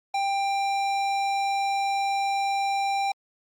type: tone with hard clipping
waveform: triangle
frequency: 791 Hz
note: G5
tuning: 15 cents sharp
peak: -25 dBFS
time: 0.14-3.12 s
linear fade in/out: 5 ms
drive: 18 dB
effects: Opus 48 kbps